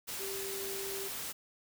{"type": "tone in noise", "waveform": "sine", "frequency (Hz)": 391.5, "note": "G4", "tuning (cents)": -2, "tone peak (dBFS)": -40, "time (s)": [0.19, 1.09], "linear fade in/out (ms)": 20, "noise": "white", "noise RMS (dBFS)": -40, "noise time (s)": [0.07, 1.33], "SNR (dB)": -3, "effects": []}